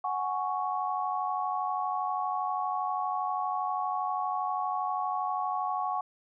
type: chord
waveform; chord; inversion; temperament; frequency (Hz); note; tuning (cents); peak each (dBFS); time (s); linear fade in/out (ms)
sine; F# suspended second; none; just; 740 / 832.5 / 1110; F#5 / G#5 / C#6; 0 / +4 / +2; -32 / -34 / -32; 0.04-6.01; 5
effects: none